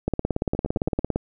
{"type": "two click trains", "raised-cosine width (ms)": 2, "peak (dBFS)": [-16, -9], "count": [5, 20], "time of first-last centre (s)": [[0.55, 0.992], [0.08, 1.16]], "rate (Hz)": [9.04, 17.6], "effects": []}